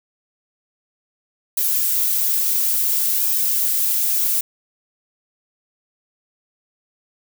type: noise with flanger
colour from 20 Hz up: violet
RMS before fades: -19 dBFS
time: 1.57-4.41 s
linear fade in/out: 5 ms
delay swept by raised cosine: 1.4 to 4.6 ms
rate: 0.58 Hz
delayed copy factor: -0.5
effects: none